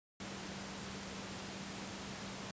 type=tone in noise; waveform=sine; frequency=194.7 Hz; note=G3; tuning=12 cents flat; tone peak=-49 dBFS; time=0.2-2.51 s; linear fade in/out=2 ms; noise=pink; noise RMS=-45 dBFS; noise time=0.2-2.51 s; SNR=-7 dB; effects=high-pass 100 Hz 12 dB/octave + resampled to 16000 Hz